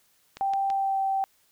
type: click train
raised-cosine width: 0.2 ms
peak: -22 dBFS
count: 3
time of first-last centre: 0.37-0.702 s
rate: 6.03 Hz
type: tone with pitch glide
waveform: sine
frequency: 784 to 776.3 Hz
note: G5 to G5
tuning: 0 to -17 cents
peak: -23 dBFS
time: 0.41-1.24 s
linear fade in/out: 0 ms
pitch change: -17 cents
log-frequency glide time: 0.72-1 s
effects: white hiss -65 dBFS RMS until 1.51 s